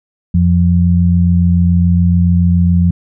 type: tone pair together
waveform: sine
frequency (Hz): 87.5 / 174.57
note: F2 / F3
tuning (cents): +4 / 0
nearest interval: octave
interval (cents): 1196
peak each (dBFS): -10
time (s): 0.34-2.91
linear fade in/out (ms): 5
effects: none